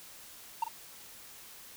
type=tone with echo; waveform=triangle; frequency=914 Hz; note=A#5; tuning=34 cents flat; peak=-24 dBFS; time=0.62-0.64 s; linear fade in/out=5 ms; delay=43 ms; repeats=1; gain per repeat=-9 dB; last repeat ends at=0.683 s; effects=white hiss -51 dBFS RMS until 1.76 s